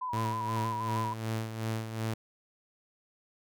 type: tone with vibrato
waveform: sine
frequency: 987.8 Hz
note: B5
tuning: in tune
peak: -32 dBFS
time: 0.01-1.14 s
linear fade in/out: 10 ms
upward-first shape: square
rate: 6.3 Hz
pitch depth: 40 cents each way
type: tone with tremolo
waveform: sawtooth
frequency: 111.5 Hz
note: A2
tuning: 23 cents sharp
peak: -26 dBFS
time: 0.13-2.14 s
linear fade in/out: 5 ms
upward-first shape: sine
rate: 2.7 Hz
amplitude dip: 60%
effects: none